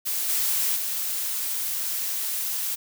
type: noise with level steps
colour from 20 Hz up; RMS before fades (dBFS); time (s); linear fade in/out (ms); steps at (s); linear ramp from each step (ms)
blue; -27 / -24 / -28; 0.05-2.76; 20; 0.28 / 0.75; 20
effects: none